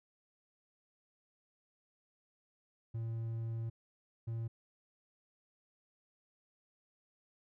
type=tone pair in turn; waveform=triangle; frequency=114 / 114.43 Hz; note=A#2 / A#2; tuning=-38 / -32 cents; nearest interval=unison; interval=6 cents; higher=second; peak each=-34 / -34 dBFS; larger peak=neither; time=2.94-3.7 / 4.27-4.48 s; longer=first; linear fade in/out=10 ms; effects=none